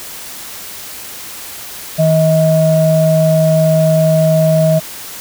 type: tone pair together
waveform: sine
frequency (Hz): 159.2 / 635.9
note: D#3 / D#5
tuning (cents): +40 / +38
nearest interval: 2 octaves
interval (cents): 2398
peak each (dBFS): -10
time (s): 1.98-4.8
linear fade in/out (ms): 20
effects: tanh soft clip ceiling 0 dBFS + white hiss -29 dBFS RMS until 5.2 s